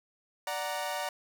sawtooth chord, D augmented, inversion none, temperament equal, 587.3 / 740 / 932.3 Hz, D5 / F#5 / A#5, 0 / 0 / 0 cents, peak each -33 dBFS, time 0.47-1.09 s, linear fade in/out 2 ms, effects none

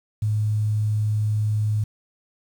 sine tone, 106.6 Hz, G#2, 46 cents sharp, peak -19 dBFS, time 0.22-1.84 s, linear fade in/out 5 ms, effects 8-bit

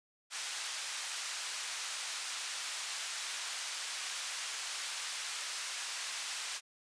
white band-pass noise, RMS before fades -40 dBFS, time 0.3-6.61 s, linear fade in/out 50 ms, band 1100 to 7100 Hz, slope 12 dB/octave, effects resampled to 22050 Hz

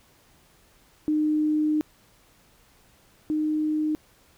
sine tone pair in turn, 305.2 / 307.1 Hz, D#4 / D#4, -33 / -23 cents, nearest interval unison, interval 10 cents, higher second, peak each -20 / -22 dBFS, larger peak first, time 1.08-1.81 / 3.3-3.95 s, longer first, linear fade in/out 0 ms, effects pink hiss -59 dBFS RMS until 4.37 s

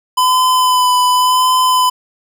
square tone with vibrato, 1008 Hz, B5, 35 cents sharp, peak -10 dBFS, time 0.17-1.9 s, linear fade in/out 10 ms, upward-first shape sine, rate 0.9 Hz, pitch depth 18 cents each way, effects none

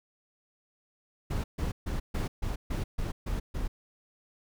brown noise bursts, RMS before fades -31 dBFS, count 9, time 1.3-3.68 s, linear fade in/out 10 ms, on 140 ms, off 140 ms, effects none

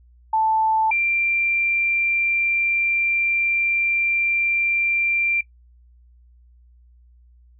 sine tone pair in turn, 880 / 2367 Hz, A5 / D7, 0 / +13 cents, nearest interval octave + perfect fourth, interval 1713 cents, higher second, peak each -16 / -17 dBFS, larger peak first, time 0.33-0.91 / 0.91-5.41 s, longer second, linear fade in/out 5 ms, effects noise-tail reverb RT60 0.1 s tail -21 dB re dry + added 60 Hz sine -49 dBFS peak until 7.59 s

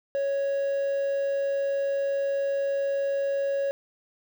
triangle tone with quantisation, 554.4 Hz, C#5, in tune, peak -22 dBFS, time 0.15-3.71 s, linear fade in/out 0 ms, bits 8, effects none

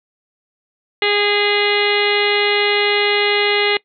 harmonic tone with a mistuned harmonic, 411.3 Hz, G#4, 17 cents flat, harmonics 1 / 2 / 3 / 4 / 5 / 6 / 7 / 8 / 9 / 10, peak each -18 / -24 / -28 / -27 / -18 / -25 / -22 / -25 / -28 / -27 dBFS, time 1.02-3.77 s, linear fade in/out 2 ms, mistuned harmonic 8, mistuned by +36 cents, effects noise-tail reverb RT60 0.1 s tail -22 dB re dry

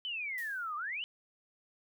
sine exponential two-way sweep, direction down then up, 3081 to 1168 to 3081 Hz, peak -35 dBFS, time 0.05-1.04 s, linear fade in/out 0 ms, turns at 0.76 s
blue noise with exponential decay, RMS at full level -48 dBFS, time 0.38-0.84 s, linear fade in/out 0 ms, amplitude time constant 100 ms
effects none

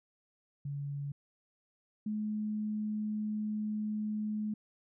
sine tone pair in turn, 142 / 212.8 Hz, C#3 / G#3, +42 / +42 cents, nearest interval perfect fifth, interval 700 cents, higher second, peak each -35 / -32 dBFS, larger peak second, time 0.65-1.12 / 2.06-4.54 s, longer second, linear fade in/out 5 ms, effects none

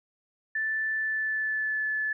sine tone with pitch glide, 1759 to 1731.8 Hz, A6 to A6, -1 to -28 cents, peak -26 dBFS, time 0.55-2.13 s, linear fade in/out 5 ms, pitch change -27 cents, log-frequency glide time 0.95-1.86 s, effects none

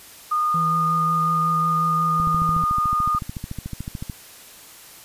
sine tone, 1224 Hz, D#6, 29 cents flat, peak -18 dBFS, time 0.31-3.19 s, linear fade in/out 10 ms
triangle tone with vibrato, 163.5 Hz, E3, 14 cents flat, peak -23 dBFS, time 0.54-2.63 s, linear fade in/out 5 ms, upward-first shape sine, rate 5.5 Hz, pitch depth 19 cents each way
click train, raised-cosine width 5 ms, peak -17 dBFS, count 27, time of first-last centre 2.2-4.098 s, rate 13.7 Hz
effects white hiss -44 dBFS RMS until 5.04 s + resampled to 32000 Hz

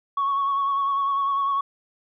sine tone with vibrato, 1108.7 Hz, C#6, in tune, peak -19 dBFS, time 0.17-1.61 s, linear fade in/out 5 ms, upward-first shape sine, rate 10 Hz, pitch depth 28 cents each way, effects tanh soft clip ceiling -17 dBFS

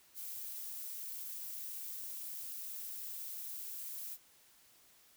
violet noise with amplitude modulation, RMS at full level -42 dBFS, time 0.14-4.18 s, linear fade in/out 50 ms, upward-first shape sine, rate 237 Hz, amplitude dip 50%, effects white hiss -65 dBFS RMS until 5.16 s

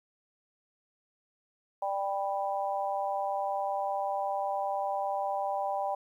harmonic tone, 197.2 Hz, G3, 11 cents sharp, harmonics 3 / 4 / 5, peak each -34 / -31 / -37 dBFS, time 1.82-5.95 s, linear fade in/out 5 ms, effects 11-bit

